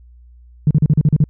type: tone bursts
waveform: sine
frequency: 150 Hz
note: D3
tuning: 37 cents sharp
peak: -7 dBFS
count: 8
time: 0.67-1.24 s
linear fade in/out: 2 ms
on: 38 ms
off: 38 ms
effects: tanh soft clip ceiling -3 dBFS + added 60 Hz sine -41 dBFS peak until 1.29 s